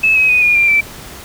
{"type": "tone with pitch steps", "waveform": "sine", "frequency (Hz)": [2600, 2544, 2488, 2434, 2381, 2330], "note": ["E7", "D#7", "D#7", "D#7", "D7", "D7"], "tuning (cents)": [-24, 38, -1, -39, 23, -14], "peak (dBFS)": -8, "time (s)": [0.03, 0.81], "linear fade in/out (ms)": 10, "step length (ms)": 130, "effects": ["pink hiss -33 dBFS RMS until 1.24 s"]}